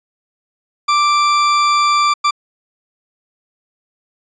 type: tone bursts at uneven times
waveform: 40% pulse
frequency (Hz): 1174.7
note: D6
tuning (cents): 0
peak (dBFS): -10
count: 2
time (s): 0.88-2.14 / 2.24-2.31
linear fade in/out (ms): 10
effects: resampled to 16000 Hz